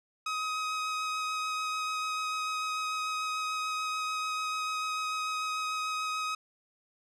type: tone with vibrato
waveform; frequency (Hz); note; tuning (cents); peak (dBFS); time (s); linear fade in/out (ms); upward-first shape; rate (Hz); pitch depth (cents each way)
sawtooth; 1263; D#6; +26; -27; 0.26-6.35; 5; sine; 6.8; 9
effects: low-pass 7000 Hz 12 dB/octave